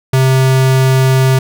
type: tone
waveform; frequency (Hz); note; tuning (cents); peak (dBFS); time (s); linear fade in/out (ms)
square; 131.6; C3; +10; -8; 0.13-1.39; 5
effects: none